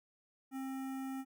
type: tone with notch filter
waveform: square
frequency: 266.1 Hz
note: C4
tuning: 29 cents sharp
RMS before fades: -41 dBFS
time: 0.51-1.25 s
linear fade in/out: 50 ms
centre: 4100 Hz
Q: 0.62
effects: none

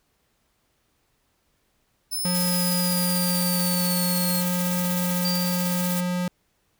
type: exponential sweep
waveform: 10% pulse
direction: down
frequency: 5274 to 4261 Hz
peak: -20 dBFS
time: 2.11-4.42 s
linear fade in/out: 20 ms
type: tone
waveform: square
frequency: 178.9 Hz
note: F3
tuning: 42 cents sharp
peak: -24 dBFS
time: 2.25-6.28 s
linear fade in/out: 2 ms
type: noise with tremolo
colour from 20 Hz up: blue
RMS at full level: -29 dBFS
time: 2.34-6.01 s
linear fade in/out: 10 ms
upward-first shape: sine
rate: 16 Hz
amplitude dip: 30%
type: tone with exponential decay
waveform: sine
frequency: 4699 Hz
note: D8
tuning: in tune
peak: -24 dBFS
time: 5.25-6.17 s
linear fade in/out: 1 ms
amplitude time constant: 200 ms
effects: pink hiss -69 dBFS RMS until 6.79 s

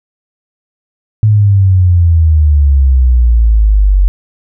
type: exponential sweep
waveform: sine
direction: down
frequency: 108.8 to 46.25 Hz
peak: -4 dBFS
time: 1.23-4.08 s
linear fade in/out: 0 ms
effects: none

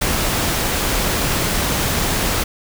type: noise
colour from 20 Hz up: pink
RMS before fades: -19 dBFS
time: 0.01-2.44 s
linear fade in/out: 10 ms
effects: none

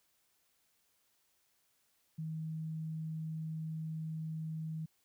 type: tone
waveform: sine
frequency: 158.8 Hz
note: D#3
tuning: 36 cents sharp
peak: -37 dBFS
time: 2.18-4.86 s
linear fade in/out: 10 ms
effects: white hiss -75 dBFS RMS until 5.04 s

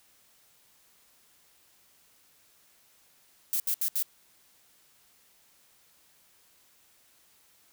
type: noise bursts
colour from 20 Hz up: violet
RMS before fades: -28 dBFS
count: 4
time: 3.53-4.025 s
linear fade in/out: 0 ms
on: 69 ms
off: 73 ms
effects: white hiss -63 dBFS RMS until 7.72 s

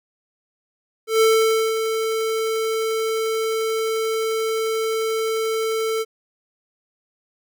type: tone with ADSR envelope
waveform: square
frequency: 444.3 Hz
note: A4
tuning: 17 cents sharp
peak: -13 dBFS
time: 1.07-6.05 s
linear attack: 140 ms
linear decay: 530 ms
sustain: -8 dB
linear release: 37 ms
effects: none

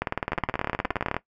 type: two click trains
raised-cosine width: 0.5 ms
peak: -10 / -11 dBFS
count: 23 / 15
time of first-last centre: 0.02-1.166 / 0.32-1.144 s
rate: 19.2 / 17 Hz
effects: noise-tail reverb RT60 0.1 s tail -17 dB re dry

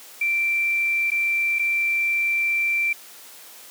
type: tone with dropouts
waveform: sine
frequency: 2349 Hz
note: D7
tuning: in tune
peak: -19 dBFS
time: 0.21-2.93 s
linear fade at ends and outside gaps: 5 ms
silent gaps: 1.104-1.116 / 1.587-1.593 s
effects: white hiss -44 dBFS RMS until 3.7 s + high-pass 300 Hz 12 dB/octave

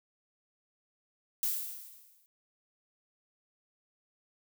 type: noise with exponential decay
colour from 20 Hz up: violet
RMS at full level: -29 dBFS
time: 1.43-2.26 s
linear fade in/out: 0 ms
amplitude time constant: 180 ms
effects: none

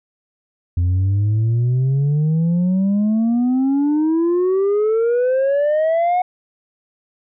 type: exponential sweep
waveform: sine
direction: up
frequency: 86 to 735 Hz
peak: -11 dBFS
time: 0.77-6.22 s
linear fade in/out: 5 ms
effects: tanh soft clip ceiling -13 dBFS

